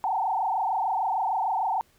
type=tone with frequency modulation; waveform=sine; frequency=830.6 Hz; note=G#5; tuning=in tune; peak=-23 dBFS; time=0.04-1.81 s; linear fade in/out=0 ms; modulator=26.6 Hz; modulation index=3.6; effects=pink hiss -63 dBFS RMS until 1.98 s